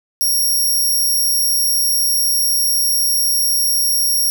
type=tone; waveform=5% pulse; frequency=5588 Hz; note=F8; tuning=in tune; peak=-8 dBFS; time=0.21-4.3 s; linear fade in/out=0 ms; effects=none